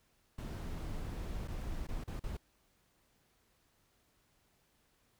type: noise with dropouts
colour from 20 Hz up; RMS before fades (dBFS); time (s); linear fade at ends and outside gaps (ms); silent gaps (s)
brown; -40; 0.38-2.37; 5; 1.477-1.481 / 1.87-1.886 / 2.039-2.076 / 2.196-2.237
effects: pink hiss -73 dBFS RMS until 5.19 s